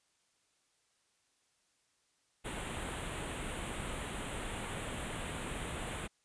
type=band-stop noise; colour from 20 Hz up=pink; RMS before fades=-40 dBFS; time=2.44-6.08 s; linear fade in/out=20 ms; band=3600 to 7700 Hz; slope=48 dB/octave; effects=white hiss -75 dBFS RMS until 6.24 s + resampled to 22050 Hz